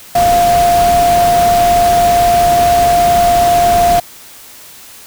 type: tone in noise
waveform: sine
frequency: 698.5 Hz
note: F5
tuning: in tune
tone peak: -7 dBFS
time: 0.15-4 s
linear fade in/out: 5 ms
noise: pink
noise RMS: -19 dBFS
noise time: 0.15-4 s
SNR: +9 dB
effects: white hiss -36 dBFS RMS until 5.06 s